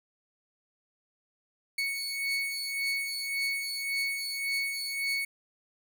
30% pulse beating tone pair, 2217 / 2218.8 Hz, C#7 / C#7, 0 / +1 cents, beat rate 1.8 Hz, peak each -32 / -29 dBFS, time 1.78-5.25 s, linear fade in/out 5 ms, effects none

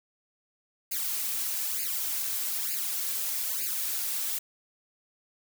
blue noise with flanger, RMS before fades -31 dBFS, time 0.91-4.39 s, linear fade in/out 10 ms, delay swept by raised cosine 0.43 to 4.53 ms, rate 1.1 Hz, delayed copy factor +1, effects none

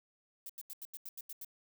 violet noise bursts, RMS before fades -45 dBFS, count 9, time 0.46-1.447 s, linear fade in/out 2 ms, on 35 ms, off 84 ms, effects none

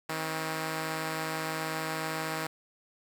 5% pulse tone pair together, 159.2 / 267.7 Hz, D#3 / C4, +40 / +40 cents, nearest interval major sixth, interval 900 cents, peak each -21 / -28 dBFS, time 0.09-2.47 s, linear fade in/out 5 ms, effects none

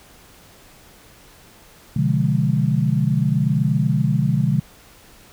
sine chord, B diminished seventh, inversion none, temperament equal with one note detuned, 126.28 / 146.83 / 174.61 / 207.7 Hz, B2 / D3 / F3 / Ab3, +39 / 0 / 0 / 0 cents, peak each -21 / -19 / -23 / -23 dBFS, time 1.96-4.6 s, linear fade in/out 5 ms, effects pink hiss -48 dBFS RMS until 5.32 s

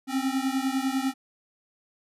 square beating tone pair, 261.6 / 271.6 Hz, C4 / C#4, 0 / -35 cents, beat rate 10 Hz, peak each -28 / -29 dBFS, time 0.07-1.14 s, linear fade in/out 50 ms, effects resampled to 32000 Hz

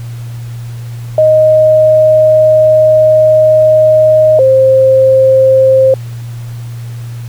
sine tone pair in turn, 622.3 / 527.8 Hz, D#5 / C5, 0 / +15 cents, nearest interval minor third, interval 285 cents, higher first, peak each -3 dBFS, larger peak neither, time 1.18-4.39 / 4.39-5.94 s, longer first, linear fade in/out 2 ms, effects added 118 Hz sine -20 dBFS peak until 7.28 s + pink hiss -38 dBFS RMS until 7.28 s

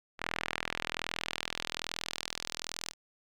sawtooth tone with band-pass filter sweep, 41.2 Hz, E1, in tune, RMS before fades -39 dBFS, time 0.18-2.94 s, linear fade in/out 50 ms, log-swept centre 2000 to 5700 Hz, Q 1.3, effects none

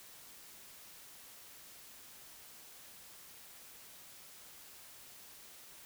silence, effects white hiss -55 dBFS RMS until 5.85 s

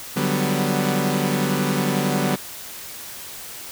sawtooth chord, G major seventh, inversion second, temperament equal, 146.83 / 185 / 196 / 246.9 Hz, D3 / F#3 / G3 / B3, 0 / 0 / 0 / 0 cents, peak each -21 dBFS, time 0.16-2.36 s, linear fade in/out 10 ms, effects white hiss -36 dBFS RMS until 3.71 s

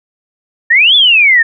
sine exponential two-way sweep, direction up then down, 1774 to 3520 to 1774 Hz, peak -4 dBFS, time 0.7-1.43 s, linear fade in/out 10 ms, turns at 0.95 s, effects none

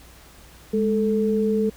sine tone pair together, 207.7 / 440.1 Hz, G#3 / A4, 0 / 0 cents, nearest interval octave + minor second, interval 1300 cents, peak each -21 dBFS, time 0.73-1.7 s, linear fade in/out 10 ms, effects added 60 Hz sine -49 dBFS peak until 1.76 s + pink hiss -49 dBFS RMS until 1.76 s

